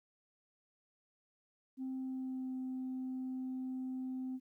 sine tone with pitch glide, 261.6 to 258.4 Hz, C4 to C4, 0 to -21 cents, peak -36 dBFS, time 1.77-4.4 s, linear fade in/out 50 ms, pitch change -21 cents, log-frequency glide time 1.97-2.55 s, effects tanh soft clip ceiling -35 dBFS + 13-bit

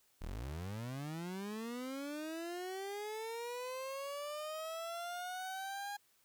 30% pulse linear sweep, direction up, 32.96 to 820 Hz, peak -38 dBFS, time 0.21-5.97 s, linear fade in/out 10 ms, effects white hiss -72 dBFS RMS until 6.24 s

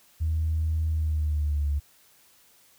sine tone with pitch glide, 79.5 to 72.06 Hz, D#2 to D2, +38 to -32 cents, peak -22 dBFS, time 0.2-1.8 s, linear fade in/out 20 ms, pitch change -170 cents, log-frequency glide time 0.9-1.69 s, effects tanh soft clip ceiling -18 dBFS + white hiss -59 dBFS RMS until 2.78 s

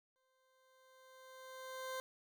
20% pulse tone with exponential growth, 520 Hz, C5, 11 cents flat, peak -35 dBFS, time 0.16-2 s, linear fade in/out 0 ms, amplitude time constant 400 ms, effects none

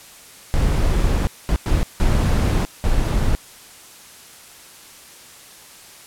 brown noise bursts at uneven times, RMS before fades -17 dBFS, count 5, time 0.54-1.27 / 1.49-1.56 / 1.66-1.83 / 2-2.65 / 2.84-3.35 s, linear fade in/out 0 ms, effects white hiss -43 dBFS RMS until 6.06 s + low-pass 12000 Hz 12 dB/octave

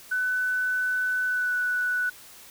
sine tone with pitch glide, 1500 to 1482.8 Hz, F#6 to F#6, +23 to +3 cents, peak -23 dBFS, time 0.11-2.1 s, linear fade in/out 10 ms, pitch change -20 cents, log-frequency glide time 1.26-1.54 s, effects white hiss -48 dBFS RMS until 2.5 s

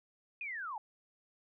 sine linear sweep, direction down, 2520 to 803 Hz, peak -38 dBFS, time 0.41-0.78 s, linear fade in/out 2 ms, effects none

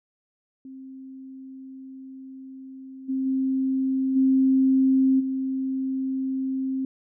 sine tone with level steps, 264.6 Hz, C4, 20 cents sharp, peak -38 / -23 / -21 / -16 / -24 dBFS, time 0.65-6.85 s, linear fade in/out 2 ms, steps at 3.08 / 3.25 / 4.15 / 5.19 s, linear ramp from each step 20 ms, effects none

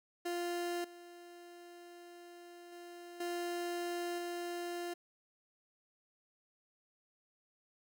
30% pulse tone with level steps, 348.5 Hz, F4, 4 cents flat, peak -33 / -49 / -46 / -34 / -36 dBFS, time 0.25-4.94 s, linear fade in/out 10 ms, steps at 0.84 / 2.72 / 3.2 / 4.18 s, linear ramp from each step 5 ms, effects none

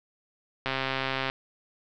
click train, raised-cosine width 0.3 ms, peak -12 dBFS, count 86, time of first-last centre 0.66-1.299 s, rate 133 Hz, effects low-pass 5000 Hz 12 dB/octave

